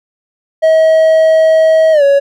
triangle tone with pitch glide, 639 to 559.5 Hz, D#5 to C#5, +46 to +16 cents, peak -3 dBFS, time 0.62-2.2 s, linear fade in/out 20 ms, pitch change -230 cents, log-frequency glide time 1.92-2.03 s, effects none

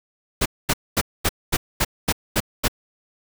pink noise bursts, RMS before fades -19 dBFS, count 9, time 0.41-2.682 s, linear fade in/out 10 ms, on 48 ms, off 230 ms, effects none

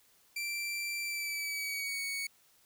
sawtooth tone with pitch glide, 2349 to 2229 Hz, D7 to C#7, 0 to +9 cents, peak -31 dBFS, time 0.36-2.27 s, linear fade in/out 5 ms, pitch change -91 cents, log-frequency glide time 1.02-2.02 s, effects white hiss -66 dBFS RMS until 2.65 s

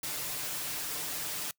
white noise with comb filter, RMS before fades -36 dBFS, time 0.03-1.51 s, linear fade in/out 2 ms, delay 6.7 ms, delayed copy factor +0.8, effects noise-tail reverb RT60 0.1 s tail -23 dB re dry

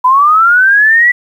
sine linear sweep, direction up, 987.8 to 1975.5 Hz, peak -4 dBFS, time 0.04-1.12 s, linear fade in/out 10 ms, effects 7-bit

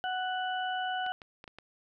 harmonic tone, 742 Hz, F#5, 5 cents sharp, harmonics 1 / 2 / 4, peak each -32 / -36 / -40 dBFS, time 0.04-1.12 s, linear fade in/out 0 ms
clicks, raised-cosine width 0.3 ms, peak -30 dBFS, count 5, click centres 1.064 / 1.218 / 1.441 / 1.478 / 1.586 s
effects none

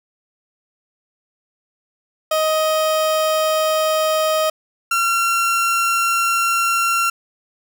30% pulse tone pair in turn, 627 / 1367.5 Hz, D#5 / F6, +13 / -37 cents, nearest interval octave + major second, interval 1350 cents, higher second, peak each -13 dBFS, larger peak neither, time 2.31-4.5 / 4.91-7.1 s, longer neither, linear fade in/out 5 ms, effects none

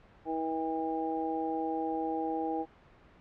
harmonic tone, 160.9 Hz, E3, 42 cents flat, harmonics 2 / 3 / 4 / 5, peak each -34 / -37 / -43 / -34 dBFS, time 0.25-2.66 s, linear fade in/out 50 ms, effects pink hiss -58 dBFS RMS until 3.2 s + low-pass 2000 Hz 12 dB/octave

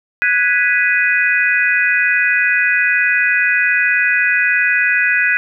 sine chord, G# minor seventh, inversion third, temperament equal, 1480 / 1661.2 / 1975.5 / 2489 Hz, F#6 / G#6 / B6 / D#7, 0 / 0 / 0 / 0 cents, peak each -17 dBFS, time 0.22-5.37 s, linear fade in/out 0 ms, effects none

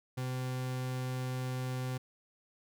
40% pulse tone, 128 Hz, C3, 38 cents flat, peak -33 dBFS, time 0.17-1.98 s, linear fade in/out 10 ms, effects none

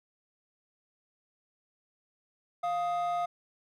triangle tone pair together, 701 / 1249.9 Hz, F5 / D#6, +6 / +7 cents, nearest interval minor seventh, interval 1001 cents, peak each -26 / -33 dBFS, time 2.63-3.26 s, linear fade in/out 10 ms, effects tanh soft clip ceiling -22 dBFS

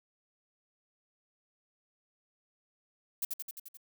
violet noise with echo, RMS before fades -32 dBFS, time 3.22-3.25 s, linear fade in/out 5 ms, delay 87 ms, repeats 6, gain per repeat -3 dB, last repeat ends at 3.772 s, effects none

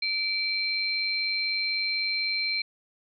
sine tone pair together, 2328 / 4148 Hz, D7 / C8, -16 / -16 cents, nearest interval minor seventh, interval 1000 cents, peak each -28 dBFS, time 0.02-2.62 s, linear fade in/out 5 ms, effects none

